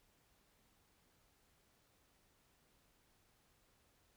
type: silence
effects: pink hiss -74 dBFS RMS until 4.16 s